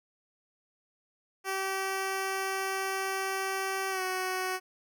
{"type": "tone with pitch glide", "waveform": "10% pulse", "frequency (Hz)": [385.1, 371.8], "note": ["G4", "F#4"], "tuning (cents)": [-31, 8], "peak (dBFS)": -22, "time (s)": [1.44, 4.6], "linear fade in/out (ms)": 50, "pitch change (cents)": -61, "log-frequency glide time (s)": [3.9, 4.02], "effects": []}